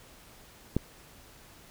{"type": "click", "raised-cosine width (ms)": 3, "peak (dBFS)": -12, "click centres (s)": 0.766, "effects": ["pink hiss -54 dBFS RMS until 1.7 s"]}